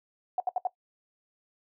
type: tone bursts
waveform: sine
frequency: 734 Hz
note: F#5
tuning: 14 cents flat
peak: -24 dBFS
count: 4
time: 0.38-0.671 s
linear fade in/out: 2 ms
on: 21 ms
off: 69 ms
effects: noise-tail reverb RT60 0.1 s tail -18 dB re dry